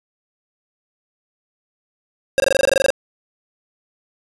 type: tone bursts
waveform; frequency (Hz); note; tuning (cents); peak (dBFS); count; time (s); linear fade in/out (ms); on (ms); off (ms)
square; 540; C#5; -45; -12; 13; 2.38-2.904; 0; 20; 22
effects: resampled to 24000 Hz + 7-bit